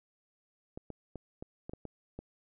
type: clicks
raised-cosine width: 2 ms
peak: -28 dBFS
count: 8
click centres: 0.775 / 0.903 / 1.157 / 1.425 / 1.695 / 1.735 / 1.853 / 2.19 s
effects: none